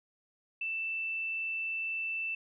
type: tone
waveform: sine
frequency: 2658 Hz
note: E7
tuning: 14 cents sharp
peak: -32 dBFS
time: 0.61-2.35 s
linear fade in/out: 5 ms
effects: none

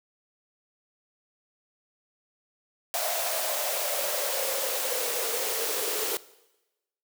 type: noise with high-pass filter sweep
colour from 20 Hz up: white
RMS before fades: -29 dBFS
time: 2.94-6.17 s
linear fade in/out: 0 ms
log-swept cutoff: 670 to 420 Hz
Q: 8.6
effects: noise-tail reverb RT60 1.0 s tail -19 dB re dry

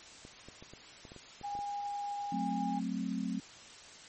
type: clicks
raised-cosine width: 2 ms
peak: -36 dBFS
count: 10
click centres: 0.251 / 0.486 / 0.625 / 0.736 / 1.052 / 1.119 / 1.163 / 1.413 / 1.552 / 1.59 s
type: tone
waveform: sine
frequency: 814 Hz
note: G#5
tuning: 35 cents flat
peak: -35 dBFS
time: 1.43-2.8 s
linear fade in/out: 20 ms
type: chord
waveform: sine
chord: F# diminished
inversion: none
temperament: equal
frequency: 185 / 220 / 261.6 Hz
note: F#3 / A3 / C4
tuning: 0 / 0 / 0 cents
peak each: -37 dBFS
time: 2.32-3.4 s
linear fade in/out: 5 ms
effects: white hiss -52 dBFS RMS until 4.08 s + MP3 32 kbps

